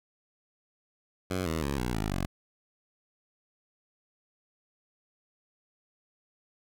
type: tone with pitch steps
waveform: 10% pulse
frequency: 92.5 / 80.53 / 70.1 / 61.03 / 53.13 / 46.25 Hz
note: F#2 / E2 / C#2 / B1 / G#1 / F#1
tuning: 0 / -40 / +20 / -20 / +40 / 0 cents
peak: -21 dBFS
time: 1.3-2.26 s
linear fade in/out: 10 ms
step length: 160 ms
effects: none